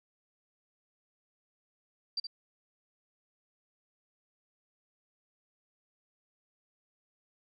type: tone with echo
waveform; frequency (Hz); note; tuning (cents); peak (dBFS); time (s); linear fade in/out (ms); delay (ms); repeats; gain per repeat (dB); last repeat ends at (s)
sine; 4699; D8; 0; -30; 2.17-2.2; 5; 70; 1; -7; 2.27
effects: none